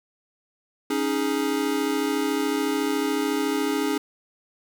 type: chord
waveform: square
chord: C# suspended second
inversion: none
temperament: equal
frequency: 277.2 / 311.1 / 415.3 Hz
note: C#4 / D#4 / G#4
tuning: 0 / 0 / 0 cents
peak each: -27 / -28 / -28 dBFS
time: 0.9-3.98 s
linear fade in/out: 5 ms
effects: 8-bit